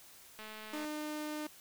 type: click train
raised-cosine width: 0.3 ms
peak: -32 dBFS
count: 100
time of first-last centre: 0.39-0.848 s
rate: 216 Hz
type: tone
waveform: sawtooth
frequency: 302.8 Hz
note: D#4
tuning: 47 cents flat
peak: -34 dBFS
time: 0.73-1.47 s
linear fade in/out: 5 ms
effects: white hiss -57 dBFS RMS until 1.6 s